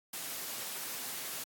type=noise; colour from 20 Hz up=white; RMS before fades=-40 dBFS; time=0.13-1.44 s; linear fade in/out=5 ms; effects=high-pass 150 Hz 12 dB/octave + AAC 64 kbps